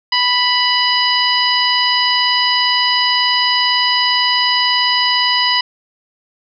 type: harmonic tone with a mistuned harmonic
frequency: 987.8 Hz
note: B5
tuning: in tune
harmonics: 1 / 2 / 3 / 4 / 5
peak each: -18 / -19 / -17 / -23 / -17 dBFS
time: 0.12-5.61 s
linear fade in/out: 5 ms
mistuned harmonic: 4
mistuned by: +22 cents
effects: none